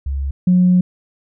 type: tone pair in turn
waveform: sine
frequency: 68.8 / 180.83 Hz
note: C#2 / F#3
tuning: -12 / -39 cents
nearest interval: octave + perfect fourth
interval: 1673 cents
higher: second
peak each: -18 / -8 dBFS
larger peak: second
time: 0.06-0.31 / 0.47-0.81 s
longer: second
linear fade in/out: 5 ms
effects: tanh soft clip ceiling -4 dBFS